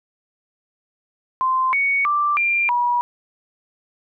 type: tone with pitch steps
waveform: sine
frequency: 1039 / 2230 / 1176 / 2384 / 967 Hz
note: C6 / C#7 / D6 / D7 / B5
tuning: -12 / +10 / +2 / +25 / -37 cents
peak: -16 dBFS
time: 1.41-3.01 s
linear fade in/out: 0 ms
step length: 320 ms
effects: none